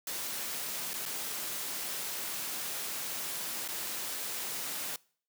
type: noise with dropouts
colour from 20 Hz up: white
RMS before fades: -37 dBFS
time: 0.07-4.96 s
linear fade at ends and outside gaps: 2 ms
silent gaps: 0.934-0.939 / 1.055-1.06 / 3.678-3.686 s
effects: noise-tail reverb RT60 0.5 s tail -24 dB re dry + high-pass 150 Hz 12 dB/octave